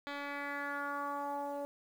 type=tone with low-pass filter sweep; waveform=10% pulse; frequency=285 Hz; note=C#4; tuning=48 cents sharp; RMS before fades=-39 dBFS; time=0.07-1.65 s; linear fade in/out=0 ms; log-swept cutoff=3100 to 640 Hz; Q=3.3; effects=10-bit